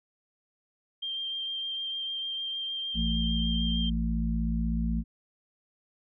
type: tone with vibrato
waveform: sine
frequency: 3176 Hz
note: G7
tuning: 22 cents sharp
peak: -31 dBFS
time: 1.02-3.9 s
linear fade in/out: 10 ms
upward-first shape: sine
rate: 6.6 Hz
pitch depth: 11 cents each way
type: harmonic tone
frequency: 56.2 Hz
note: A1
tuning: 37 cents sharp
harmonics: 1 / 3 / 4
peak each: -28 / -32 / -31 dBFS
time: 2.94-5.04 s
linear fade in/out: 50 ms
effects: none